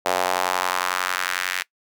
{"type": "tone with high-pass filter sweep", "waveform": "square", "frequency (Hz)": 45.53, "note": "F#1", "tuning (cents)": -27, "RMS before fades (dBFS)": -24, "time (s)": [0.05, 1.63], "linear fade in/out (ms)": 10, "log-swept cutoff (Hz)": [640, 1900], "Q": 1.9, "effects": ["noise-tail reverb RT60 0.1 s tail -23 dB re dry"]}